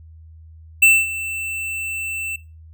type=tone with ADSR envelope; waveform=square; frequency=2670 Hz; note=E7; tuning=22 cents sharp; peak=-8 dBFS; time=0.82-2.36 s; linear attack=9 ms; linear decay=230 ms; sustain=-17 dB; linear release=4 ms; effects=noise-tail reverb RT60 0.3 s tail -21 dB re dry + added 80 Hz sine -40 dBFS peak until 2.73 s